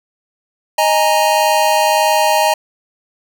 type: chord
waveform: square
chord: D# suspended fourth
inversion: none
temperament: equal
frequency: 622.3 / 830.6 / 932.3 Hz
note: D#5 / G#5 / A#5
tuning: 0 / 0 / 0 cents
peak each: -16 dBFS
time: 0.78-2.54 s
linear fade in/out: 5 ms
effects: none